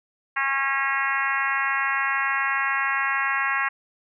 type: harmonic tone with a mistuned harmonic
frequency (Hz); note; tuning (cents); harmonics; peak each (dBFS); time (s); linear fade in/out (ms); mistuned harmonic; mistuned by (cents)
273; C#4; -26; 3 / 4 / 5 / 6 / 7 / 8 / 9 / 10; -33 / -27 / -32 / -27 / -27 / -31 / -35 / -36; 0.36-3.69; 10; 8; -16
effects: none